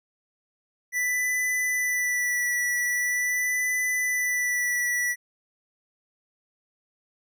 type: tone with vibrato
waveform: square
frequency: 1974 Hz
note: B6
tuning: 1 cent flat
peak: -24 dBFS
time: 0.92-5.16 s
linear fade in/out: 50 ms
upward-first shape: sine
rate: 0.43 Hz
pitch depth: 21 cents each way
effects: none